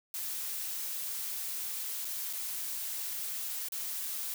blue noise with dropouts, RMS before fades -37 dBFS, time 0.14-4.34 s, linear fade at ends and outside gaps 1 ms, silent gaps 2.047-2.051 / 2.329-2.333 / 3.686-3.721 s, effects none

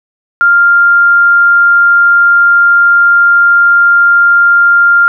sine tone, 1396.9 Hz, F6, in tune, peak -3 dBFS, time 0.41-5.08 s, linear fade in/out 0 ms, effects none

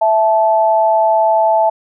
sine tone pair together, 659.3 / 871 Hz, E5 / A5, 0 / -18 cents, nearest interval perfect fourth, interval 482 cents, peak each -12 dBFS, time 0.01-1.7 s, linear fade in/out 10 ms, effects none

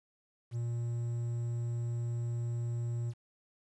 triangle tone with quantisation, 118.2 Hz, A#2, 24 cents sharp, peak -30 dBFS, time 0.51-3.14 s, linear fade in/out 50 ms, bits 10, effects resampled to 24000 Hz

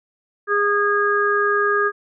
harmonic tone, 410 Hz, G#4, 22 cents flat, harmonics 1 / 3 / 4, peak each -20 / -20 / -20 dBFS, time 0.47-1.92 s, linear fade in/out 50 ms, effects none

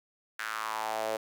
sawtooth tone with high-pass filter sweep, 110 Hz, A2, in tune, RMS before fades -34 dBFS, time 0.39-1.17 s, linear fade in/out 5 ms, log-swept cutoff 1600 to 530 Hz, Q 3.8, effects none

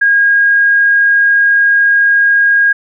sine tone, 1631 Hz, G#6, 32 cents flat, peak -6 dBFS, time 0.01-2.73 s, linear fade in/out 10 ms, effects none

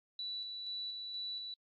sine tone with tremolo, 3951 Hz, B7, in tune, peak -38 dBFS, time 0.19-1.54 s, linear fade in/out 2 ms, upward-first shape square, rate 2.1 Hz, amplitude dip 30%, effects AAC 32 kbps

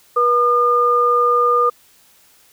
sine tone pair together, 483.5 / 1212 Hz, B4 / D#6, -37 / -46 cents, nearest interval octave + major third, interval 1591 cents, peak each -17 / -13 dBFS, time 0.16-1.7 s, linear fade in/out 10 ms, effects white hiss -52 dBFS RMS until 2.52 s

